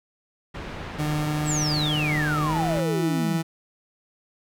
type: low-pass noise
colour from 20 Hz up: pink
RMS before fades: -35 dBFS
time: 0.54-2.81 s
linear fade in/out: 10 ms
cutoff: 2700 Hz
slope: 12 dB/octave
type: tone with pitch glide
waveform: 30% pulse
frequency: 150.9 to 163.61 Hz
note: D3 to E3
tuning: +47 to -13 cents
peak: -21 dBFS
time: 0.98-3.43 s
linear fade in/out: 20 ms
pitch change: +140 cents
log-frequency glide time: 2.43-2.61 s
type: exponential sweep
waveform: sine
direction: down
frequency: 8200 to 164.9 Hz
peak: -25 dBFS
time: 1.45-3.4 s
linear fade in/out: 50 ms
effects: none